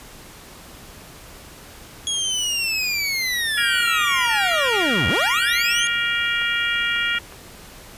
25% pulse linear two-way sweep, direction down then up, 3329 to 70.2 to 3329 Hz, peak -17 dBFS, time 2.07-5.87 s, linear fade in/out 0 ms, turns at 5.08 s
harmonic tone, 470 Hz, A#4, 14 cents sharp, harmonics 3 / 4 / 5 / 6 / 7, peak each -24 / -25 / -26 / -27 / -27 dBFS, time 3.57-7.19 s, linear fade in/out 10 ms
clicks, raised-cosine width 0.5 ms, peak -24 dBFS, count 7, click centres 4.015 / 4.276 / 4.535 / 6.417 / 6.964 / 7.149 / 7.324 s
effects pink hiss -42 dBFS RMS until 7.97 s + resampled to 32000 Hz

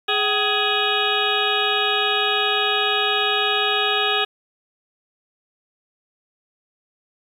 harmonic tone with a mistuned harmonic, 417.2 Hz, G#4, 8 cents sharp, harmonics 1 / 2 / 3 / 4 / 6 / 7 / 8 / 9, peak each -26 / -26 / -26 / -26 / -26 / -26 / -26 / -26 dBFS, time 0.08-4.25 s, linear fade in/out 10 ms, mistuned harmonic 2, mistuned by -140 cents, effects 8-bit

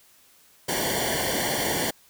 pink noise with comb filter, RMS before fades -26 dBFS, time 0.68-1.91 s, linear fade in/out 10 ms, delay 0.78 ms, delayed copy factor -1, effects white hiss -57 dBFS RMS until 2.09 s

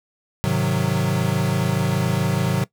square chord, Ab dominant seventh, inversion none, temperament equal, 103.83 / 130.81 / 155.56 / 185 Hz, Ab2 / C3 / Eb3 / Gb3, 0 / 0 / 0 / 0 cents, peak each -27 / -24 / -25 / -24 dBFS, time 0.44-2.64 s, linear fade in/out 0 ms, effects noise-tail reverb RT60 0.1 s tail -19 dB re dry

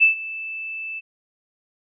sine tone with ADSR envelope, 2637 Hz, E7, in tune, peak -9 dBFS, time 0-1.01 s, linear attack 27 ms, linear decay 120 ms, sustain -19 dB, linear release 29 ms, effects none

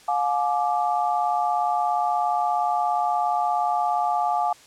sine tone cluster, 713 / 850 / 1176 Hz, F5 / G#5 / D6, +36 / +40 / +2 cents, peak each -23 / -24 / -28 dBFS, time 0.08-4.53 s, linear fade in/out 5 ms, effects white hiss -50 dBFS RMS until 4.66 s + low-pass 8000 Hz 12 dB/octave

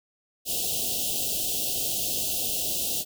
white band-stop noise, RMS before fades -28 dBFS, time 0.45-3.05 s, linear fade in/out 50 ms, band 770 to 2700 Hz, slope 96 dB/octave, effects none

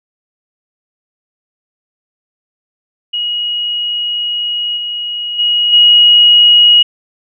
sine tone with level steps, 2896 Hz, F#7, 38 cents flat, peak -14 / -17 / -9 / -3 dBFS, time 3.13-6.83 s, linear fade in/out 10 ms, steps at 4.76 / 5.38 / 5.72 s, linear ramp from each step 20 ms, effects none

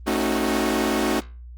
sawtooth chord, D# half-diminished seventh, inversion second, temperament equal with one note detuned, 220 / 271.3 / 311.1 / 370 Hz, A3 / C#4 / D#4 / F#4, 0 / -37 / 0 / 0 cents, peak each -22 dBFS, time 0.06-1.21 s, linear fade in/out 20 ms, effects added 60 Hz sine -37 dBFS peak until 1.57 s + Opus 24 kbps

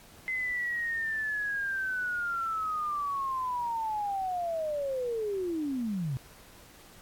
sine linear sweep, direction down, 2057 to 123 Hz, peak -29 dBFS, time 0.28-6.17 s, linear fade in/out 0 ms, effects pink hiss -54 dBFS RMS until 7.01 s + AAC 64 kbps

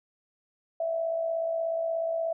sine tone with amplitude modulation, 659.3 Hz, E5, in tune, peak -24 dBFS, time 0.8-2.33 s, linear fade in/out 5 ms, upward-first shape sine, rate 56.7 Hz, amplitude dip 50%, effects none

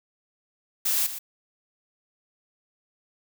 blue noise with echo, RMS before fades -24 dBFS, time 0.85-1.07 s, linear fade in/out 10 ms, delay 120 ms, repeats 1, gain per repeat -11 dB, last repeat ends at 1.19 s, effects none

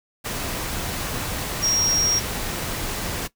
sine tone in noise, 5610 Hz, F8, 7 cents sharp, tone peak -19 dBFS, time 1.62-2.2 s, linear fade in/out 20 ms, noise pink, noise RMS -28 dBFS, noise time 0.24-3.28 s, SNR +6 dB, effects noise-tail reverb RT60 0.1 s tail -17 dB re dry

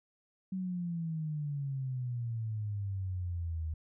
sine exponential sweep, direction down, 190.4 to 77.78 Hz, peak -33 dBFS, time 0.52-3.74 s, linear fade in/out 5 ms, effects none

